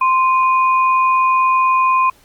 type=tone pair together; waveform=sine; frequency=1042 / 2471 Hz; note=C6 / D#7; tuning=-7 / -13 cents; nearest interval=octave + minor third; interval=1494 cents; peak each=-11 / -22 dBFS; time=0.01-2.1 s; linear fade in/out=5 ms; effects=pink hiss -51 dBFS RMS until 2.24 s + Opus 32 kbps